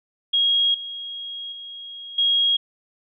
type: tone with level steps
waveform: sine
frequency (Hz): 3281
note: G#7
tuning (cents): -22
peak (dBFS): -16 / -30 / -34 / -16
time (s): 0.33-2.57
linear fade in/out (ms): 10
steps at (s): 0.74 / 1.52 / 2.18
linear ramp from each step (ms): 5
effects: none